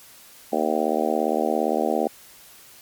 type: harmonic tone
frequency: 77.5 Hz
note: D#2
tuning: 6 cents flat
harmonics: 3 / 4 / 5 / 6 / 7 / 8 / 9 / 10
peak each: -28 / -28 / -28 / -28 / -28 / -28 / -28 / -28 dBFS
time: 0.52-2.08 s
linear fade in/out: 10 ms
effects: white hiss -48 dBFS RMS until 2.81 s + MP3 96 kbps